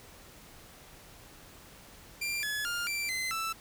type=tone with pitch steps; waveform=sawtooth; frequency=2377 / 1703 / 1407 / 2348 / 2055 / 1324 Hz; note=D7 / G#6 / F6 / D7 / C7 / E6; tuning=+20 / +43 / +12 / -1 / -32 / +7 cents; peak=-28 dBFS; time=2.21-3.53 s; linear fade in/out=10 ms; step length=220 ms; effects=pink hiss -53 dBFS RMS until 3.6 s